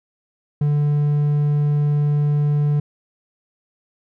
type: tone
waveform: triangle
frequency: 146.83 Hz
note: D3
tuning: in tune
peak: -13 dBFS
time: 0.61-2.8 s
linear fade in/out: 5 ms
effects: none